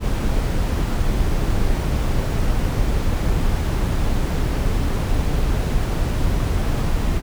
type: noise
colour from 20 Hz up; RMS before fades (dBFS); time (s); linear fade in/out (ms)
brown; -19; 0-7.22; 50
effects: none